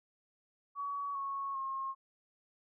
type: tone with pitch steps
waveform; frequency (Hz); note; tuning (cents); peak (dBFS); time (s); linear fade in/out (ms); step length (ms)
sine; 1130 / 1102.3 / 1075.2; C#6 / C#6 / C6; +33 / -10 / +47; -35; 0.75-1.95; 50; 400
effects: none